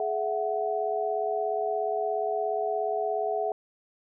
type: tone cluster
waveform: sine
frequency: 423.4 / 666 / 743 Hz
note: G#4 / E5 / F#5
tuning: +33 / +18 / +7 cents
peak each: -30 dBFS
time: 0-3.52 s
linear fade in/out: 2 ms
effects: none